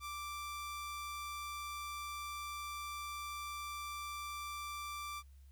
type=tone; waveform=sawtooth; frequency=1174.7 Hz; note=D6; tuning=in tune; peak=-38 dBFS; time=0-5.23 s; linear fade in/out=50 ms; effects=added 68 Hz sine -55 dBFS peak until 5.51 s + white hiss -75 dBFS RMS until 5.51 s